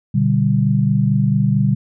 sine chord, G major, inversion first, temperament just, 122.5 / 147 / 196 Hz, B2 / D3 / G3, -14 / +2 / 0 cents, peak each -17 dBFS, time 0.14-1.75 s, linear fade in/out 10 ms, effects none

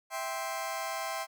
sawtooth chord, C major, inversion first, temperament just, 654.1 / 784.9 / 1046.5 Hz, E5 / G5 / C6, -14 / +2 / 0 cents, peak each -34 dBFS, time 0.1-1.27 s, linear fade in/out 50 ms, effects none

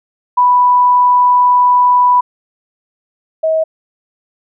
sine tone pair in turn, 987.8 / 638.3 Hz, B5 / D#5, 0 / +44 cents, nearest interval minor sixth, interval 756 cents, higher first, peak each -6 / -10 dBFS, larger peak first, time 0.37-2.21 / 3.43-3.64 s, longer first, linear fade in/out 10 ms, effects none

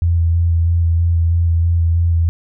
sine tone with vibrato, 84.2 Hz, E2, 37 cents sharp, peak -11 dBFS, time 0.02-2.29 s, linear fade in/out 0 ms, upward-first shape square, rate 3.1 Hz, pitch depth 16 cents each way, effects none

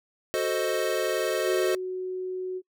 square chord, F# diminished seventh, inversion none, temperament equal with one note detuned, 370 / 441.3 / 523.3 / 622.3 Hz, F#4 / A4 / C5 / Eb5, 0 / +5 / 0 / 0 cents, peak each -31 dBFS, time 0.34-1.75 s, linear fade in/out 0 ms
sine tone, 370 Hz, F#4, in tune, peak -29 dBFS, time 1.44-2.62 s, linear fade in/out 50 ms
effects noise-tail reverb RT60 0.1 s tail -26 dB re dry

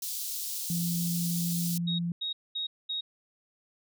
white high-pass noise, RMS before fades -35 dBFS, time 0.02-1.78 s, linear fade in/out 5 ms, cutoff 3800 Hz, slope 24 dB/octave
sine tone, 171.5 Hz, F3, 31 cents flat, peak -28 dBFS, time 0.7-2.12 s, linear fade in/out 2 ms
sine tone bursts, 3766 Hz, A#7, 17 cents sharp, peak -30 dBFS, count 4, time 1.87-3.01 s, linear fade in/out 10 ms, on 120 ms, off 220 ms
effects none

